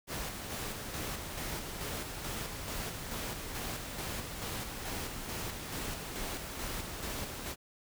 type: noise with tremolo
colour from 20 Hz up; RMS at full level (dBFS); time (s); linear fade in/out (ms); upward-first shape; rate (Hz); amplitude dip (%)
pink; -38; 0.07-7.56; 50; square; 2.3; 35
effects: none